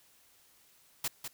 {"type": "noise with echo", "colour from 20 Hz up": "white", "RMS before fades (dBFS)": -33, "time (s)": [1.04, 1.08], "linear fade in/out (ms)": 5, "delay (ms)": 200, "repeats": 1, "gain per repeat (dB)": -7, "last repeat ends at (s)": 1.28, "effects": ["white hiss -64 dBFS RMS until 1.33 s"]}